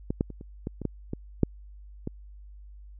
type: clicks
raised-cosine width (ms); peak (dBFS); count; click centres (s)
3; -15 / -11 / -27 / -29 / -18 / -22 / -14 / -18 / -7 / -18; 10; 0.105 / 0.209 / 0.303 / 0.411 / 0.671 / 0.817 / 0.853 / 1.134 / 1.433 / 2.074
effects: added 50 Hz sine -44 dBFS peak until 2.99 s